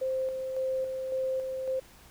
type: tone with tremolo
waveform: sine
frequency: 523.3 Hz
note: C5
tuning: in tune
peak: -27 dBFS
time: 0.01-1.8 s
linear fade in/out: 10 ms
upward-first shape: square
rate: 1.8 Hz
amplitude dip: 40%
effects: pink hiss -55 dBFS RMS until 2.1 s